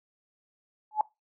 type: tone with exponential growth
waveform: sine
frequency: 855 Hz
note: A5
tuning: 50 cents flat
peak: -17 dBFS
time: 0.91-1.01 s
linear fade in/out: 2 ms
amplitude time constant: 20 ms
effects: noise-tail reverb RT60 0.2 s tail -20 dB re dry